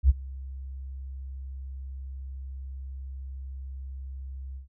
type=tone with ADSR envelope; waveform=sine; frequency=66.5 Hz; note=C2; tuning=29 cents sharp; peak=-12 dBFS; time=0.03-4.68 s; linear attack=64 ms; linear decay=27 ms; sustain=-23 dB; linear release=120 ms; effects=none